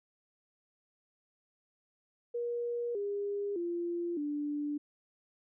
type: tone with pitch steps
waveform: sine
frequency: 476.5 / 405.3 / 344.8 / 293.3 Hz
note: A#4 / G#4 / F4 / D4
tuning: +38 / -42 / -22 / -2 cents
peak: -32 dBFS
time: 2.34-4.78 s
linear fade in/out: 10 ms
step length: 610 ms
effects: none